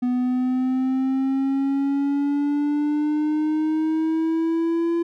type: exponential sweep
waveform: triangle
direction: up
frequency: 246.9 to 339.6 Hz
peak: -17 dBFS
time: 0.02-5.03 s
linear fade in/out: 10 ms
effects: none